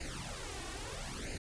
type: noise with flanger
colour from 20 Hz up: pink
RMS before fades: -42 dBFS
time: 0-1.38 s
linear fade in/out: 10 ms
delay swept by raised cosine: 0.43 to 2.73 ms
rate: 0.76 Hz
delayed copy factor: +0.8
effects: resampled to 22050 Hz